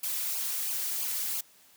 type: noise with flanger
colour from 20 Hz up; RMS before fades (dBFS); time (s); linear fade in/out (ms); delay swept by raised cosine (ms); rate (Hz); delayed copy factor
blue; -32; 0.03-1.41; 5; 0.52 to 4.42; 3; -0.9
effects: white hiss -59 dBFS RMS until 1.76 s + high-pass 100 Hz 12 dB/octave